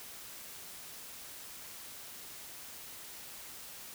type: silence
effects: white hiss -48 dBFS RMS until 3.94 s